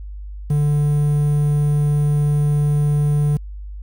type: tone with quantisation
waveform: triangle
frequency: 147.2 Hz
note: D3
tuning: 4 cents sharp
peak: -12 dBFS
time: 0.5-3.37 s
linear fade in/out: 5 ms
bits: 7
effects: added 50 Hz sine -29 dBFS peak until 3.82 s